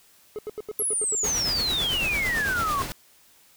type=tone bursts; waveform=triangle; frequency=425.5 Hz; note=G#4; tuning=42 cents sharp; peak=-27 dBFS; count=9; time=0.36-1.259 s; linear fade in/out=0 ms; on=27 ms; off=82 ms
type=exponential sweep; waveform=sine; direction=down; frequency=11410 to 1065 Hz; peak=-23 dBFS; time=0.79-2.82 s; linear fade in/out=0 ms
type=noise with tremolo; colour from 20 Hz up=pink; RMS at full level=-30 dBFS; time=1.24-2.92 s; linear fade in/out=0 ms; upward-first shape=triangle; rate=9 Hz; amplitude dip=55%
effects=white hiss -57 dBFS RMS until 3.56 s